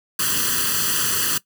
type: noise with comb filter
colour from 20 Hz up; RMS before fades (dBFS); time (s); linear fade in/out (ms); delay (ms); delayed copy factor
white; -21; 0.19-1.38; 5; 0.66; +1
effects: noise-tail reverb RT60 0.1 s tail -19 dB re dry + high-pass 80 Hz 12 dB/octave